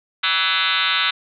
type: tone with frequency modulation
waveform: sine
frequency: 2557 Hz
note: D#7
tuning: 47 cents sharp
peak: -16 dBFS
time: 0.23-1.11 s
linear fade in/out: 10 ms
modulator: 177 Hz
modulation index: 7.8
effects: none